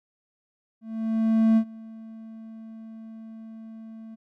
triangle tone with ADSR envelope, 222.9 Hz, A3, 23 cents sharp, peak -13 dBFS, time 0.81-4.16 s, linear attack 760 ms, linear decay 72 ms, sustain -24 dB, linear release 21 ms, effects none

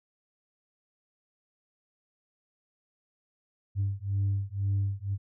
sine beating tone pair, 98 / 100 Hz, G2 / G2, 0 / +35 cents, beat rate 2 Hz, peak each -28 dBFS, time 3.75-5.18 s, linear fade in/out 50 ms, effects tanh soft clip ceiling -22 dBFS

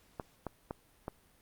clicks, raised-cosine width 1 ms, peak -23 dBFS, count 4, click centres 0.198 / 0.467 / 0.709 / 1.081 s, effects pink hiss -66 dBFS RMS until 1.41 s + Opus 48 kbps

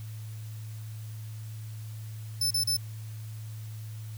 sawtooth tone bursts, 5274 Hz, E8, in tune, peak -22 dBFS, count 3, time 2.41-2.769 s, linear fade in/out 5 ms, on 97 ms, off 34 ms, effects added 109 Hz sine -37 dBFS peak until 4.17 s + white hiss -54 dBFS RMS until 4.17 s

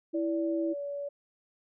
sine tone, 329.6 Hz, E4, in tune, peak -28 dBFS, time 0.13-0.74 s, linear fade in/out 20 ms
sine tone with pitch glide, 580 to 570 Hz, D5 to C#5, -22 to +48 cents, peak -33 dBFS, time 0.14-1.09 s, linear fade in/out 10 ms, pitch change -30 cents, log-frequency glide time 0.39-0.83 s
effects none

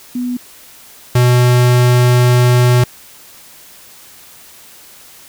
sine / square tone pair in turn, 246.9 / 123.45 Hz, B3 / B2, 0 / 0 cents, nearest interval octave, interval 1200 cents, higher first, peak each -16 / -8 dBFS, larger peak second, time 0.15-0.37 / 1.15-2.84 s, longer second, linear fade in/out 5 ms, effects white hiss -40 dBFS RMS until 5.28 s

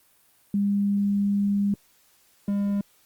sine / triangle tone pair in turn, 201.5 / 201.5 Hz, G3 / G3, +48 / +48 cents, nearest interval unison, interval 0 cents, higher neither, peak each -20 dBFS, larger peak neither, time 0.54-1.74 / 2.48-2.81 s, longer first, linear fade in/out 2 ms, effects white hiss -61 dBFS RMS until 3.05 s + Opus 32 kbps

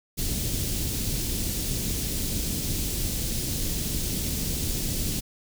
pink band-stop noise, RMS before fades -28 dBFS, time 0.17-5.21 s, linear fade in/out 20 ms, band 290 to 4300 Hz, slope 12 dB/octave, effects none

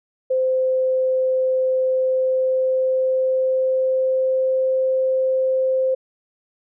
sine tone with pitch glide, 518 to 522.2 Hz, C5 to C5, -17 to -3 cents, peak -16 dBFS, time 0.3-5.95 s, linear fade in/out 10 ms, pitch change +14 cents, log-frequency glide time 1.83-4.73 s, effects none

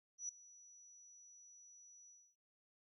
sine tone with ADSR envelope, 5890 Hz, F#8, 9 cents flat, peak -39 dBFS, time 0.18-2.36 s, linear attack 110 ms, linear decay 3 ms, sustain -20 dB, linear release 270 ms, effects none

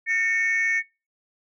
sine tone pair together, 1821.4 / 2217 Hz, A#6 / C#7, -41 / 0 cents, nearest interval minor third, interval 341 cents, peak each -21 dBFS, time 0.06-0.83 s, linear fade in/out 50 ms, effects noise-tail reverb RT60 0.3 s tail -24 dB re dry + tanh soft clip ceiling -16 dBFS

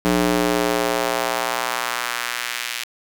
square tone with high-pass filter sweep, 59.8 Hz, A#1, 45 cents sharp, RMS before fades -22 dBFS, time 0.05-2.84 s, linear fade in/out 0 ms, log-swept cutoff 230 to 2500 Hz, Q 1.2, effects 7-bit

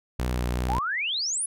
sawtooth tone with vibrato, 61.4 Hz, B1, 9 cents flat, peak -21 dBFS, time 0.19-0.79 s, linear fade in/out 5 ms, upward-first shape triangle, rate 2.6 Hz, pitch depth 25 cents each way
sine exponential sweep, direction up, 758 to 10710 Hz, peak -25 dBFS, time 0.69-1.46 s, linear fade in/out 5 ms
effects none

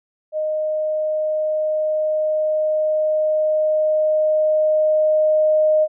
sine tone with level ramp, 618 Hz, D#5, 12 cents flat, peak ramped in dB -19 to -12 dBFS, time 0.32-5.88 s, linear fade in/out 50 ms, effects none

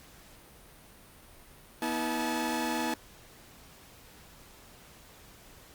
sawtooth tone cluster, 243.3 / 320.5 / 863 Hz, B3 / E4 / A5, -26 / -49 / -34 cents, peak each -30 dBFS, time 1.82-2.94 s, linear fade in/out 2 ms, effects pink hiss -54 dBFS RMS until 5.74 s + Opus 48 kbps

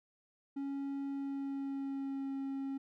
triangle tone with pitch glide, 277.2 to 272 Hz, C#4 to C#4, 0 to -33 cents, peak -34 dBFS, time 0.56-2.78 s, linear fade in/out 10 ms, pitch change -33 cents, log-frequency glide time 1.09-2.33 s, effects none

